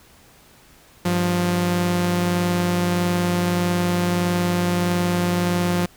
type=tone pair together; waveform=sawtooth; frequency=98.95 / 176.3 Hz; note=G2 / F3; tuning=+17 / +17 cents; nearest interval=minor seventh; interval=1000 cents; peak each=-23 / -15 dBFS; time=1.05-5.86 s; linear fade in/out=5 ms; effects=pink hiss -51 dBFS RMS until 5.96 s